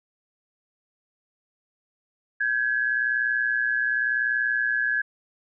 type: tone pair together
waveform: sine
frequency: 1563.1 / 1684 Hz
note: G6 / G#6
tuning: -5 / +24 cents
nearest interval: minor second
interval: 129 cents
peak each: -26 / -23 dBFS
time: 2.4-5.02 s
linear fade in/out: 10 ms
effects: none